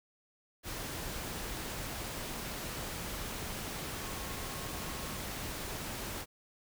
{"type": "tone in noise", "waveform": "sine", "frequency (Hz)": 1087, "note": "C#6", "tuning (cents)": -34, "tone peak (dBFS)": -51, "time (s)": [4.01, 5.2], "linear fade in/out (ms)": 50, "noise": "pink", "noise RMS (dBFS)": -40, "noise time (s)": [0.63, 6.26], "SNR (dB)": -14, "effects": []}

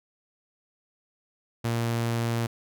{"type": "tone", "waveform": "sawtooth", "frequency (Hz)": 116.54, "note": "A#2", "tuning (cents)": 0, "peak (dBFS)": -21, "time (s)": [1.64, 2.47], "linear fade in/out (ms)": 10, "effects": []}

